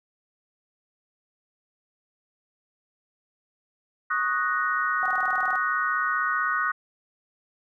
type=chord; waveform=sine; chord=D# minor seventh; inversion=third; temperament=equal; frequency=1108.7 / 1244.5 / 1480 / 1864.7 Hz; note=C#6 / D#6 / F#6 / A#6; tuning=0 / 0 / 0 / 0 cents; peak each=-31 / -27 / -26 / -31 dBFS; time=4.1-6.72 s; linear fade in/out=10 ms
type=tone bursts; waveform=sine; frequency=755 Hz; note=F#5; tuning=35 cents sharp; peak=-28 dBFS; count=11; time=5.03-5.556 s; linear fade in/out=0 ms; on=26 ms; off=24 ms
effects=none